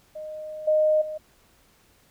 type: tone with level steps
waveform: sine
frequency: 617 Hz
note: D#5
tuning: 15 cents flat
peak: -33 / -17 / -30 dBFS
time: 0.15-1.18 s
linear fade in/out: 10 ms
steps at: 0.67 / 1.01 s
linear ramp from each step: 10 ms
effects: pink hiss -60 dBFS RMS until 2.1 s